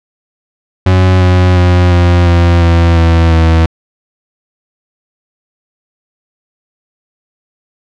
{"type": "tone with pitch steps", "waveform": "40% pulse", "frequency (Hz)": [92.5, 90.86, 89.25, 87.66, 86.11, 84.58, 83.08, 81.6], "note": ["F#2", "F#2", "F2", "F2", "F2", "E2", "E2", "E2"], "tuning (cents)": [0, -31, 38, 7, -24, 45, 14, -17], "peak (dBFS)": -4, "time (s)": [0.86, 3.66], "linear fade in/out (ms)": 5, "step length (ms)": 350, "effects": ["low-pass 4000 Hz 12 dB/octave"]}